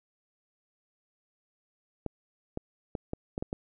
clicks, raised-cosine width 2 ms, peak -19 dBFS, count 7, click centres 2.063 / 2.574 / 2.952 / 3.134 / 3.379 / 3.425 / 3.529 s, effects none

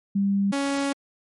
sine / sawtooth tone pair in turn, 198.4 / 278.6 Hz, G3 / C#4, +21 / +9 cents, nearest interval tritone, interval 588 cents, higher second, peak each -19 dBFS, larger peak neither, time 0.15-0.52 / 0.52-0.93 s, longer second, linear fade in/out 10 ms, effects MP3 48 kbps

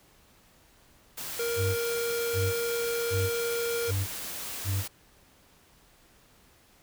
white noise, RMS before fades -37 dBFS, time 1.17-4.88 s, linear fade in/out 10 ms
square tone, 468.6 Hz, A#4, 9 cents sharp, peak -29 dBFS, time 1.39-3.91 s, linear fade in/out 5 ms
triangle tone bursts, 96.8 Hz, G2, 21 cents flat, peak -24 dBFS, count 5, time 1.56-4.84 s, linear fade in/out 50 ms, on 200 ms, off 570 ms
effects pink hiss -60 dBFS RMS until 6.82 s

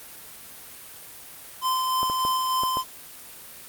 square tone with tremolo, 1032 Hz, C6, 24 cents flat, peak -22 dBFS, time 1.61-2.84 s, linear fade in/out 50 ms, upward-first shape sine, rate 3.3 Hz, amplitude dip 25%
clicks, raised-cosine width 1 ms, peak -17 dBFS, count 5, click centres 2.031 / 2.099 / 2.251 / 2.635 / 2.771 s
effects white hiss -43 dBFS RMS until 3.68 s + Opus 32 kbps

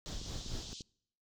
pink band-pass noise, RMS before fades -49 dBFS, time 0.06-0.82 s, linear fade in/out 0 ms, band 3200 to 6900 Hz, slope 48 dB/octave
brown noise with tremolo, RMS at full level -39 dBFS, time 0.06-0.73 s, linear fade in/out 0 ms, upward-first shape sine, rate 4.5 Hz, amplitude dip 70%
clicks, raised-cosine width 3 ms, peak -35 dBFS, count 8, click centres 0.129 / 0.215 / 0.262 / 0.462 / 0.519 / 0.554 / 0.73 / 0.808 s
effects noise-tail reverb RT60 0.7 s tail -26 dB re dry

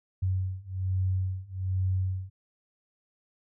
sine beating tone pair, 93 / 94.2 Hz, F#2 / F#2, +9 / +32 cents, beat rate 1.2 Hz, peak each -30 / -29 dBFS, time 0.22-2.3 s, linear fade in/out 10 ms, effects none

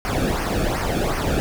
brown noise with flanger, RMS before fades -22 dBFS, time 0.05-1.4 s, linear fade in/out 0 ms, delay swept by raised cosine 0.26 to 1.03 ms, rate 2.7 Hz, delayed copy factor -0.75, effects none

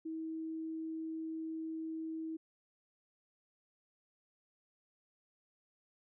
sine tone, 321 Hz, E4, 46 cents flat, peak -38 dBFS, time 0.05-2.37 s, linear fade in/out 10 ms, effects none

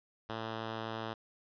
5% pulse tone, 112 Hz, A2, 31 cents sharp, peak -26 dBFS, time 0.29-1.14 s, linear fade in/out 10 ms, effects resampled to 11025 Hz

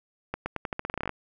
accelerating click train, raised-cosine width 0.5 ms, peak -15 dBFS, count 15, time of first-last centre 0.34-1.093 s, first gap 120 ms, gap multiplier 0.86, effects none

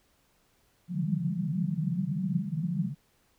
white band-pass noise, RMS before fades -30 dBFS, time 0.88-2.95 s, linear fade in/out 50 ms, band 140 to 200 Hz, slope 96 dB/octave, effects pink hiss -68 dBFS RMS until 3.38 s

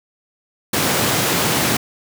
pink high-pass noise, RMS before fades -18 dBFS, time 0.73-1.77 s, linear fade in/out 5 ms, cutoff 110 Hz, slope 24 dB/octave, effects none

